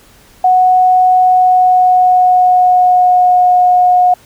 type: tone with pitch glide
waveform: sine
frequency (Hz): 737 to 723.9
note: F#5 to F#5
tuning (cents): -7 to -38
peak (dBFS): -5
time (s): 0.44-4.14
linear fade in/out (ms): 5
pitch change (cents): -31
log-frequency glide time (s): 1.19-3.52
effects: pink hiss -44 dBFS RMS until 4.25 s